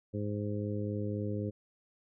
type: harmonic tone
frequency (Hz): 103.83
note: G#2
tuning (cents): 0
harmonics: 1 / 2 / 3 / 4 / 5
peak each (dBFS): -35 / -38 / -40 / -41 / -42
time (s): 0.13-1.51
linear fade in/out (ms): 20
effects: none